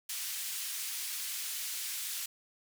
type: band-pass noise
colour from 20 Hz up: white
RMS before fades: -38 dBFS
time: 0.09-2.26 s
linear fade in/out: 5 ms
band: 2100 to 16000 Hz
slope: 12 dB/octave
effects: none